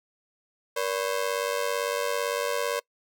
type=ring-modulated tone; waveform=sawtooth; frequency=525 Hz; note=C5; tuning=6 cents sharp; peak=-19 dBFS; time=0.76-2.8 s; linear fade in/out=10 ms; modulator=48.9 Hz; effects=noise-tail reverb RT60 0.1 s tail -24 dB re dry